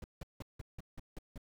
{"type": "noise bursts", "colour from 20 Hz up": "brown", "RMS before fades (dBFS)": -43, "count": 8, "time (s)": [0.02, 1.378], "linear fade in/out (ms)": 2, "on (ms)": 21, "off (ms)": 170, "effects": []}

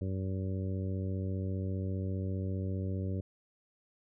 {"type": "harmonic tone", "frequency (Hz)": 95, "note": "F#2", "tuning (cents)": 46, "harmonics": [1, 2, 3, 4, 5, 6], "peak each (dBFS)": [-33, -39, -43, -45, -47, -49], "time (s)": [0.01, 3.21], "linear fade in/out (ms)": 5, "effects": []}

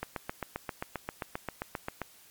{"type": "click train", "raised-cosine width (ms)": 0.5, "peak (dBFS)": -18, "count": 16, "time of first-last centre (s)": [0.03, 2.017], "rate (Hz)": 7.55, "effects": ["white hiss -57 dBFS RMS until 2.3 s", "MP3 96 kbps"]}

